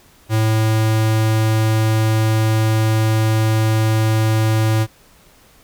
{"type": "tone", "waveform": "square", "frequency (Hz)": 110, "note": "A2", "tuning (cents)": 0, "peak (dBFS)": -14, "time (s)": [0.29, 4.87], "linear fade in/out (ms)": 50, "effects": ["pink hiss -50 dBFS RMS until 5.63 s"]}